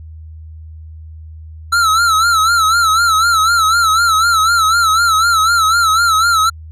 square tone with vibrato, 1337 Hz, E6, 24 cents sharp, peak -10 dBFS, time 1.72-6.5 s, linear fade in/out 10 ms, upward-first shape sine, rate 4 Hz, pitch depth 92 cents each way, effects added 79 Hz sine -30 dBFS peak until 6.71 s + low-pass 11000 Hz 12 dB/octave

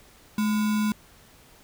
sine tone with sample-and-hold, 212.9 Hz, G#3, 43 cents sharp, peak -21 dBFS, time 0.38-0.92 s, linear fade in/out 2 ms, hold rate 1225 Hz, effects pink hiss -54 dBFS RMS until 1.63 s

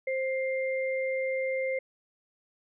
sine tone pair together, 525 / 2100 Hz, C5 / C7, +6 / +6 cents, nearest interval 2 octaves, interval 2400 cents, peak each -28 / -34 dBFS, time 0.07-1.79 s, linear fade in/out 5 ms, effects none

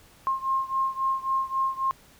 sine beating tone pair, 1065 / 1068.7 Hz, C6 / C6, +30 / +36 cents, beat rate 3.7 Hz, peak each -26 / -28 dBFS, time 0.27-1.91 s, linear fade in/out 0 ms, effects pink hiss -55 dBFS RMS until 2.19 s

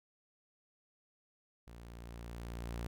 sawtooth tone with level ramp, 58.27 Hz, A#1, in tune, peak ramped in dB -47 to -34 dBFS, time 1.67-2.87 s, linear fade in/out 5 ms, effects none

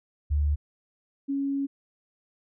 sine tone pair in turn, 73.42 / 277.2 Hz, D2 / C#4, 0 / 0 cents, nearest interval octave + major seventh, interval 2300 cents, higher second, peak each -21 / -25 dBFS, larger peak first, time 0.3-0.56 / 1.28-1.67 s, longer second, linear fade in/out 20 ms, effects none

